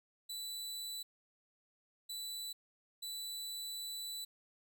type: tone bursts at uneven times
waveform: sawtooth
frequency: 3972 Hz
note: B7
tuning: 9 cents sharp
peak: -38 dBFS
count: 3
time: 0.29-1.03 / 2.09-2.53 / 3.02-4.25 s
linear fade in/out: 10 ms
effects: none